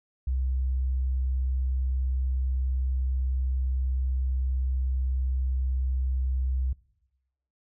sine tone, 64.6 Hz, C2, 21 cents flat, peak -24 dBFS, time 0.27-6.73 s, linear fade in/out 5 ms, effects noise-tail reverb RT60 1.0 s tail -22 dB re dry

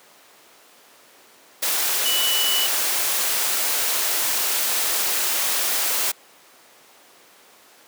sine tone in noise, 2960 Hz, F#7, in tune, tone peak -21 dBFS, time 2.05-2.67 s, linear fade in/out 10 ms, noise white, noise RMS -22 dBFS, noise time 1.62-6.12 s, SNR -2 dB, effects pink hiss -50 dBFS RMS until 7.87 s + high-pass 400 Hz 12 dB/octave

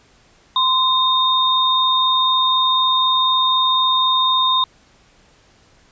sine tone pair together, 1032 / 3678 Hz, C6 / A#7, -24 / -24 cents, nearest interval octave + minor seventh, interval 2200 cents, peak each -16 dBFS, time 0.56-4.64 s, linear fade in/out 2 ms, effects pink hiss -53 dBFS RMS until 5.91 s + resampled to 16000 Hz

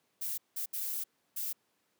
violet noise bursts at uneven times, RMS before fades -36 dBFS, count 4, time 0.21-0.38 / 0.56-0.66 / 0.73-1.04 / 1.36-1.53 s, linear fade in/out 10 ms, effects pink hiss -75 dBFS RMS until 1.99 s + high-pass 200 Hz 12 dB/octave

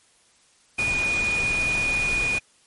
sine tone in noise, 2457 Hz, D#7, 22 cents flat, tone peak -21 dBFS, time 0.78-2.39 s, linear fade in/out 10 ms, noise pink, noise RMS -31 dBFS, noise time 0.78-2.39 s, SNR +7 dB, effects white hiss -59 dBFS RMS until 2.66 s + MP3 48 kbps

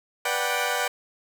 15% pulse chord, G major seventh, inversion first, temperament equal with one note detuned, 489.9 / 587.3 / 740 / 784 Hz, B4 / D5 / F#5 / G5, -14 / 0 / 0 / 0 cents, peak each -23 dBFS, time 0.25-0.88 s, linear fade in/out 5 ms, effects none

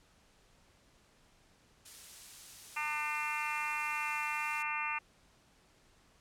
blue noise, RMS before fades -47 dBFS, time 1.85-4.63 s, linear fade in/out 10 ms
harmonic tone, 300.1 Hz, D4, 38 cents sharp, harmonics 3 / 4 / 5 / 6 / 7 / 8 / 9, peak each -40 / -40 / -45 / -46 / -41 / -40 / -40 dBFS, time 2.76-4.99 s, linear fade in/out 10 ms
effects pink hiss -66 dBFS RMS until 6.2 s + low-pass 9000 Hz 12 dB/octave

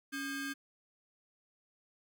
40% pulse ring-modulated tone, 942 Hz, A#5, 18 cents sharp, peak -33 dBFS, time 0.12-0.54 s, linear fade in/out 20 ms, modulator 663 Hz, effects none

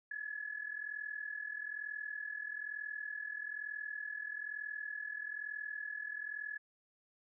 sine tone with amplitude modulation, 1702 Hz, G#6, 42 cents sharp, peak -36 dBFS, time 0.11-6.58 s, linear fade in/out 5 ms, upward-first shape sine, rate 41.1 Hz, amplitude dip 80%, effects none

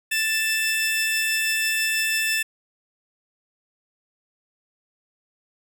sawtooth tone pair together, 1764.7 / 2644 Hz, A6 / E7, +5 / +5 cents, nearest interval perfect fifth, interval 700 cents, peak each -21 / -20 dBFS, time 0.11-2.43 s, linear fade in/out 10 ms, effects none

